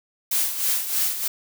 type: noise with tremolo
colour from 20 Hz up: blue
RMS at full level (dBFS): -21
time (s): 0.31-1.28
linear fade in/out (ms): 5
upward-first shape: sine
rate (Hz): 3.2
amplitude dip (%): 65
effects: none